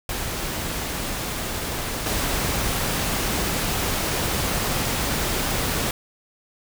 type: noise with level steps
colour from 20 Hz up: pink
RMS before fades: -28 / -24 dBFS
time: 0.09-5.91 s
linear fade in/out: 2 ms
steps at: 2.06 s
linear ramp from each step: 2 ms
effects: none